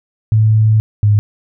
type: tone pair in turn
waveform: sine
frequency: 109.1 / 104.2 Hz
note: A2 / G#2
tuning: -14 / +6 cents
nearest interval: minor second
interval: 80 cents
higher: first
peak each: -7 dBFS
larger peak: neither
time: 0.32-0.8 / 1.03-1.19 s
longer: first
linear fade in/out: 0 ms
effects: none